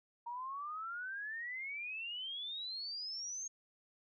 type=exponential sweep; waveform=sine; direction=up; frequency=932.3 to 6530 Hz; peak=-40 dBFS; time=0.26-3.48 s; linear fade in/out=10 ms; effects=none